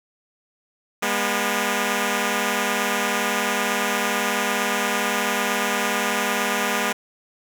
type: tone pair together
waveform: 5% pulse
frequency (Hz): 203.4 / 242.3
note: G#3 / B3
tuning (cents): -36 / -33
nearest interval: minor third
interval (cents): 303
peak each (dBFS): -12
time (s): 1.02-6.93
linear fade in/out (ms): 10
effects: none